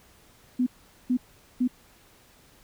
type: tone bursts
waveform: sine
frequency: 250 Hz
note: B3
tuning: 21 cents sharp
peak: -20 dBFS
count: 3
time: 0.59-1.678 s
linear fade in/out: 10 ms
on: 76 ms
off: 430 ms
effects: pink hiss -57 dBFS RMS until 2.63 s